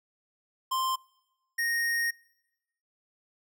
square tone pair in turn, 1046.5 / 1860.7 Hz, C6 / A#6, 0 / -4 cents, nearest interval minor seventh, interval 996 cents, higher second, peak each -27 dBFS, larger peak neither, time 0.71-0.96 / 1.58-2.11 s, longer second, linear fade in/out 10 ms, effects noise-tail reverb RT60 1.0 s tail -25 dB re dry

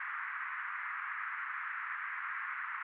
white band-pass noise, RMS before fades -40 dBFS, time 0-2.83 s, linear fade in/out 5 ms, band 1100 to 2000 Hz, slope 48 dB/octave, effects none

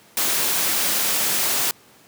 white noise, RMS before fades -21 dBFS, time 0.17-1.71 s, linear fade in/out 2 ms, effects pink hiss -51 dBFS RMS until 2.07 s + high-pass 150 Hz 12 dB/octave

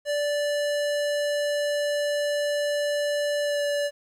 square tone with pitch glide, 584 to 578.6 Hz, D5 to D5, -10 to -26 cents, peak -24 dBFS, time 0.05-3.91 s, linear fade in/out 50 ms, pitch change -16 cents, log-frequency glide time 3.42-3.64 s, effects low-pass 10000 Hz 12 dB/octave + 10-bit

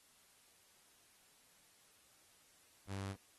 sawtooth tone, 97.7 Hz, G2, 5 cents flat, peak -37 dBFS, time 2.87-3.16 s, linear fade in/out 50 ms, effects white hiss -68 dBFS RMS until 3.38 s + AAC 32 kbps

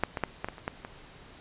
clicks, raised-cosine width 0.5 ms, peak -9 / -16 / -11 / -16 / -19 / -29 / -15 / -23 dBFS, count 8, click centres 0.036 / 0.172 / 0.237 / 0.445 / 0.486 / 0.582 / 0.679 / 0.849 s, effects pink hiss -51 dBFS RMS until 1.4 s + resampled to 8000 Hz

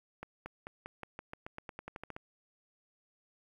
accelerating click train, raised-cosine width 0.5 ms, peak -27 dBFS, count 16, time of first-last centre 0.23-2.165 s, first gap 230 ms, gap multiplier 0.91, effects 10-bit

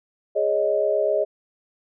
sine chord, Ab suspended fourth, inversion none, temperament equal, 415.3 / 554.4 / 622.3 Hz, Ab4 / Db5 / Eb5, 0 / 0 / 0 cents, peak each -24 / -24 / -21 dBFS, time 0.35-1.25 s, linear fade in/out 20 ms, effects none

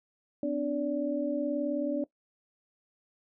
sine tone cluster, 256.1 / 294.9 / 578 Hz, C4 / D4 / D5, -37 / +7 / -28 cents, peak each -34 / -30 / -32 dBFS, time 0.43-2.04 s, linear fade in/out 2 ms, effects noise-tail reverb RT60 0.1 s tail -19 dB re dry

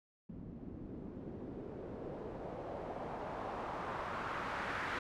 white noise with low-pass filter sweep, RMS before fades -43 dBFS, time 0.29-4.99 s, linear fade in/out 5 ms, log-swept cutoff 210 to 1700 Hz, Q 1.7, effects none

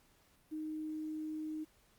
sine tone with quantisation, 310.5 Hz, D#4, 3 cents flat, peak -38 dBFS, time 0.51-1.65 s, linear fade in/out 20 ms, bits 11, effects pink hiss -69 dBFS RMS until 1.98 s + Opus 48 kbps

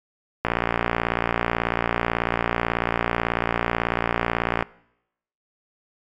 click train, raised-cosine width 0.5 ms, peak -5 dBFS, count 244, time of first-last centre 0.45-4.625 s, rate 58.2 Hz, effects noise-tail reverb RT60 0.8 s tail -22 dB re dry + MP3 96 kbps

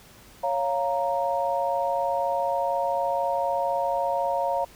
sine chord, Bb minor, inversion first, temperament equal, 554.4 / 698.5 / 932.3 Hz, Db5 / F5 / Bb5, 0 / 0 / 0 cents, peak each -27 dBFS, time 0.43-4.65 s, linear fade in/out 10 ms, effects pink hiss -51 dBFS RMS until 4.75 s

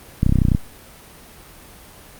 clicks, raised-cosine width 5 ms, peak -3 dBFS, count 11, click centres 0.231 / 0.264 / 0.294 / 0.324 / 0.357 / 0.387 / 0.418 / 0.452 / 0.485 / 0.518 / 0.549 s, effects pink hiss -43 dBFS RMS until 2.19 s + Opus 32 kbps

